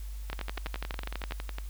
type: two click trains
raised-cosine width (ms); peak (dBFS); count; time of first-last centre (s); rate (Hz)
0.3; -21 / -18; 15 / 13; 0.3-1.584 / 0.33-1.322; 10.9 / 12.1
effects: added 50 Hz sine -36 dBFS peak until 1.69 s + white hiss -55 dBFS RMS until 1.69 s